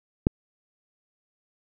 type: click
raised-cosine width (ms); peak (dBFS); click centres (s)
3; -5; 0.269
effects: none